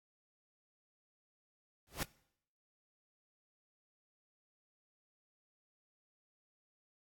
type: noise with exponential growth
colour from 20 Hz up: pink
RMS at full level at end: -33 dBFS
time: 1.87-2.03 s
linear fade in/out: 0 ms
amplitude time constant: 33 ms
effects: noise-tail reverb RT60 0.7 s tail -22 dB re dry + AAC 64 kbps